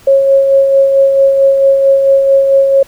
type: tone with tremolo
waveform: sine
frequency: 546 Hz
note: C#5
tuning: 26 cents flat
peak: -3 dBFS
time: 0.07-2.83 s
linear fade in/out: 5 ms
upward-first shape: sine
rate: 4.5 Hz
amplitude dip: 40%
effects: pink hiss -42 dBFS RMS until 2.87 s